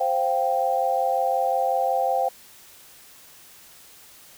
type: chord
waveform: sine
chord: C suspended fourth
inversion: none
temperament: equal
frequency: 523.3 / 698.5 / 784 Hz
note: C5 / F5 / G5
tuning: 0 / 0 / 0 cents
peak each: -25 / -25 / -23 dBFS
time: 0-2.29 s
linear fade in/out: 10 ms
effects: white hiss -49 dBFS RMS until 4.37 s